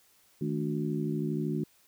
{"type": "harmonic tone with a mistuned harmonic", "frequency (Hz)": 72.8, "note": "D2", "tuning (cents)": -15, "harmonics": [2, 3, 4, 5], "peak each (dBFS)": [-32, -34, -35, -36], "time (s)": [0.41, 1.64], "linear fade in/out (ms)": 5, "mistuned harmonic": 2, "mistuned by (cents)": 130, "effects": ["white hiss -64 dBFS RMS until 1.87 s"]}